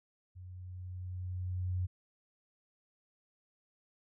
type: tone with level ramp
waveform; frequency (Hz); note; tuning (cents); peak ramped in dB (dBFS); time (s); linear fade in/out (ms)
sine; 91.1; F#2; -26; -46 to -30; 0.35-1.87; 20
effects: none